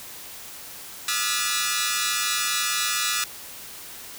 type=tone cluster; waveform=10% pulse; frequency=1209 / 1308 / 1429 / 1708 / 1964 Hz; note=D6 / E6 / F6 / G#6 / B6; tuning=+50 / -14 / +39 / +48 / -10 cents; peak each=-21 dBFS; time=1.08-3.24 s; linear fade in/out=2 ms; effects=white hiss -40 dBFS RMS until 4.18 s